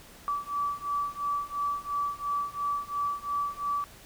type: beating tone pair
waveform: sine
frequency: 1152 / 1154.9 Hz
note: D6 / D6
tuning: -34 / -29 cents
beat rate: 2.9 Hz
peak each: -32 / -31 dBFS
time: 0.28-3.84 s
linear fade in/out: 0 ms
effects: pink hiss -51 dBFS RMS until 4.05 s